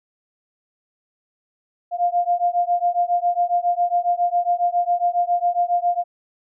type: beating tone pair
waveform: sine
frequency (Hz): 698.5 / 705.8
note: F5 / F5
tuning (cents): 0 / +18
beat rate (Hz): 7.3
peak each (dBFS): -20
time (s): 1.91-6.04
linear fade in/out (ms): 50
effects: none